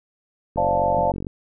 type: click train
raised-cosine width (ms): 3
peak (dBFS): -17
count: 34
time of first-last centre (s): 0.56-1.268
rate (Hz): 46.6
type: chord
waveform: sine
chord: D minor seventh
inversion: third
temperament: equal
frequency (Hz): 523.3 / 587.3 / 698.5 / 880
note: C5 / D5 / F5 / A5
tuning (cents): 0 / 0 / 0 / 0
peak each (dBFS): -25 / -23 / -23 / -22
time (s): 0.57-1.12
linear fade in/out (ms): 10
type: tone with exponential decay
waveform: sine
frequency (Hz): 181.4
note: F#3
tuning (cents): -34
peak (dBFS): -21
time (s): 0.98-1.07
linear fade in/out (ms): 2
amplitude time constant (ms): 19
effects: none